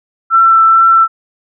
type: tone with vibrato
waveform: sine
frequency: 1338 Hz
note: E6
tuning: 25 cents sharp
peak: -4 dBFS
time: 0.3-1.08 s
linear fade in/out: 50 ms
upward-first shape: triangle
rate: 2.2 Hz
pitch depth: 13 cents each way
effects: none